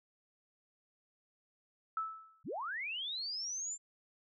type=tone with exponential decay; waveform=sine; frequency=1310 Hz; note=E6; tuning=11 cents flat; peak=-31 dBFS; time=1.97-2.43 s; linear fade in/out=2 ms; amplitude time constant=100 ms
type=linear sweep; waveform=sine; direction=up; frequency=73.8 to 7350 Hz; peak=-37 dBFS; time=2.44-3.78 s; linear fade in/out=50 ms
effects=none